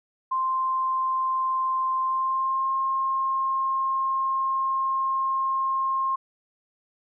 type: tone with pitch glide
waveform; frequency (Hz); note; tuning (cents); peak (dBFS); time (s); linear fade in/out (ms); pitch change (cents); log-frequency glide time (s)
sine; 1046.5 to 1066.6; C6 to C6; 0 to +33; -22; 0.31-6.16; 10; +33; 2.02-2.72
effects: none